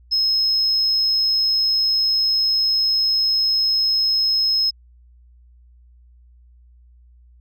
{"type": "tone", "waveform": "sine", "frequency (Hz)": 5160, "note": "E8", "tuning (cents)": -38, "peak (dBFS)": -14, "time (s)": [0.11, 4.71], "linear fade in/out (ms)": 20, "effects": ["tanh soft clip ceiling -13 dBFS", "added 60 Hz sine -47 dBFS peak until 7.4 s"]}